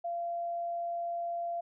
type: tone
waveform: sine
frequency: 687 Hz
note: F5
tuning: 29 cents flat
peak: -32 dBFS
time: 0.04-1.61 s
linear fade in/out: 10 ms
effects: none